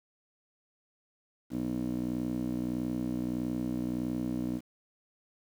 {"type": "tone with band-pass filter", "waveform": "15% pulse", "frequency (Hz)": 61.6, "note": "B1", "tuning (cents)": -4, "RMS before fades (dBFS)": -33, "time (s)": [1.5, 4.61], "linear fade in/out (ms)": 50, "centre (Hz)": 290, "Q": 3.8, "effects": ["9-bit"]}